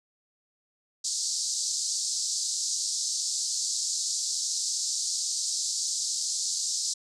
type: band-pass noise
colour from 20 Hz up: white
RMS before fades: -30 dBFS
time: 1.04-6.94 s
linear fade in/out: 10 ms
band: 4300 to 8000 Hz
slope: 48 dB/octave
effects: none